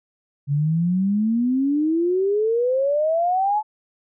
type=exponential sweep; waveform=sine; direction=up; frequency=138.7 to 870 Hz; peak=-17 dBFS; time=0.47-3.63 s; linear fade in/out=50 ms; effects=none